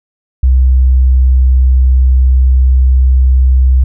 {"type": "tone", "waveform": "sine", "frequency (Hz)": 64.3, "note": "C2", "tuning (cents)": -30, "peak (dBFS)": -4, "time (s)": [0.43, 3.84], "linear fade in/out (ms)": 5, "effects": []}